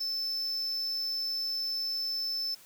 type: tone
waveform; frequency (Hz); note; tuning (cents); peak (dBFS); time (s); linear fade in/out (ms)
triangle; 5274; E8; 0; -29; 0-2.55; 10
effects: white hiss -55 dBFS RMS until 2.65 s